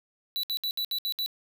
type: tone bursts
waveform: square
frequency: 3951 Hz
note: B7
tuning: in tune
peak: -28 dBFS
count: 7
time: 0.36-1.261 s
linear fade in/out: 0 ms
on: 73 ms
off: 65 ms
effects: none